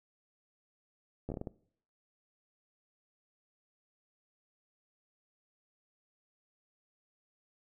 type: slowing click train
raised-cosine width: 2 ms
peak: -25 dBFS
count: 7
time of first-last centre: 1.29-1.472 s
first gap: 12 ms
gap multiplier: 1.37
effects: noise-tail reverb RT60 0.6 s tail -21 dB re dry